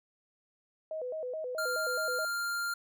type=tone with vibrato; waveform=sine; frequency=562 Hz; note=C#5; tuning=24 cents sharp; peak=-34 dBFS; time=0.91-2.25 s; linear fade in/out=2 ms; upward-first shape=square; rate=4.7 Hz; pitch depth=200 cents each way
type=tone; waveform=square; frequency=1396.9 Hz; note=F6; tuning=in tune; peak=-32 dBFS; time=1.58-2.74 s; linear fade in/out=5 ms
effects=none